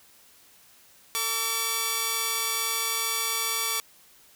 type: tone pair together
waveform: 5% pulse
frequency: 450.4 / 1147.1 Hz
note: A4 / D6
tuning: +40 / -41 cents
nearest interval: octave + major third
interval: 1619 cents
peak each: -22 / -14 dBFS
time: 1.15-3.8 s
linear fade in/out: 0 ms
effects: white hiss -56 dBFS RMS until 4.35 s